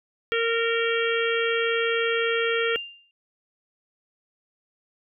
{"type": "harmonic tone", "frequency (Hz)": 460.9, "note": "A#4", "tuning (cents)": -20, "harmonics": [1, 3, 4, 5, 6, 7], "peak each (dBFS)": [-24, -29, -30, -31, -32, -32], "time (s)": [0.32, 2.76], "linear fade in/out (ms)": 0}
{"type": "tone with exponential decay", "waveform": "sine", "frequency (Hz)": 2794, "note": "F7", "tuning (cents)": 0, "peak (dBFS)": -25, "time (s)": [2.75, 3.11], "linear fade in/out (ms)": 1, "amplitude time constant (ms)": 78}
{"effects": []}